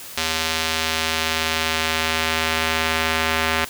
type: tone with band-pass filter sweep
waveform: square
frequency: 80.2 Hz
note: E2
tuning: 47 cents flat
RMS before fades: -22 dBFS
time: 0.17-3.65 s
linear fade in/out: 5 ms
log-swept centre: 4000 to 2200 Hz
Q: 0.91
effects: white hiss -37 dBFS RMS until 3.69 s